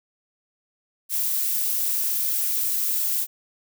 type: noise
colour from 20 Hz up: violet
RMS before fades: -24 dBFS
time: 1.09-3.27 s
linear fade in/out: 50 ms
effects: none